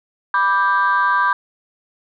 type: chord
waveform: sine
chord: G major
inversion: first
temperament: equal with one note detuned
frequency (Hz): 987.8 / 1174.7 / 1577.1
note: B5 / D6 / G6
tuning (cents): 0 / 0 / +10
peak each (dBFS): -17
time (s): 0.34-1.33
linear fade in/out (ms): 2
effects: tanh soft clip ceiling -7 dBFS